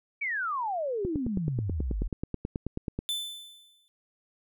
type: exponential sweep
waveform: sine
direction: down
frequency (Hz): 2349 to 40.09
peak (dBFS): -28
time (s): 0.21-2.08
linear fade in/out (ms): 10
type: click train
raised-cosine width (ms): 3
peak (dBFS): -18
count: 19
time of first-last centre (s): 1.05-2.99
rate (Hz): 9.28
type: tone with exponential decay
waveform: 45% pulse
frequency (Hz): 3520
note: A7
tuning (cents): 0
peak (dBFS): -27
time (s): 3.09-3.88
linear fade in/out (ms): 0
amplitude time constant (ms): 170
effects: none